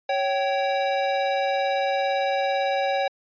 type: tone pair together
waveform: square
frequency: 554.4 / 772.6 Hz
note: C#5 / G5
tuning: 0 / -25 cents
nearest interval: tritone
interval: 575 cents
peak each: -25 dBFS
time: 0.09-3.08 s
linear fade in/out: 5 ms
effects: resampled to 11025 Hz